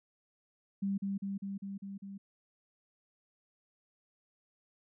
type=tone with echo; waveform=sine; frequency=197.1 Hz; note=G3; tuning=10 cents sharp; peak=-30 dBFS; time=0.82-0.98 s; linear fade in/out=10 ms; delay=200 ms; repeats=6; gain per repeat=-2 dB; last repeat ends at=2.18 s; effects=none